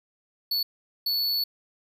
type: tone bursts at uneven times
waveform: square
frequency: 4435 Hz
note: C#8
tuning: in tune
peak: -24 dBFS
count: 2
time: 0.51-0.63 / 1.06-1.44 s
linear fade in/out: 5 ms
effects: none